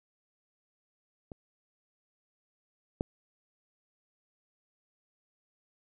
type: clicks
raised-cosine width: 2 ms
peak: -29 / -16 dBFS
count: 2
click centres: 1.318 / 3.009 s
effects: none